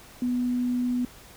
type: tone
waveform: sine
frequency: 246.9 Hz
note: B3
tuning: in tune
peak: -23 dBFS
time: 0.22-1.05 s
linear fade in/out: 2 ms
effects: added 50 Hz sine -58 dBFS peak until 1.36 s + pink hiss -49 dBFS RMS until 1.36 s